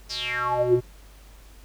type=tone with band-pass filter sweep; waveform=square; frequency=123.47 Hz; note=B2; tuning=in tune; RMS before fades=-24 dBFS; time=0.09-0.81 s; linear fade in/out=20 ms; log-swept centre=5500 to 260 Hz; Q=7.5; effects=added 49 Hz sine -46 dBFS peak until 1.64 s + pink hiss -54 dBFS RMS until 1.64 s